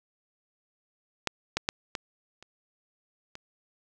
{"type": "clicks", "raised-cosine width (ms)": 0.2, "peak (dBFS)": [-9, -9, -8, -14, -30, -24], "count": 6, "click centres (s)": [1.273, 1.57, 1.689, 1.952, 2.426, 3.354], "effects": []}